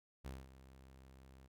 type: tone with ADSR envelope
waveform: sawtooth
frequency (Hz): 66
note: C2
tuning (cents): +16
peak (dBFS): -40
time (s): 0.24-1.48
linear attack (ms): 19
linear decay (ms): 210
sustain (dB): -14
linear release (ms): 23
effects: none